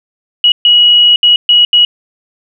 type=tone bursts at uneven times; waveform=sine; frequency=2912 Hz; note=F#7; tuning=28 cents flat; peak=-3 dBFS; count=5; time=0.44-0.52 / 0.65-1.16 / 1.23-1.36 / 1.49-1.65 / 1.73-1.85 s; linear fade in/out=2 ms; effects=none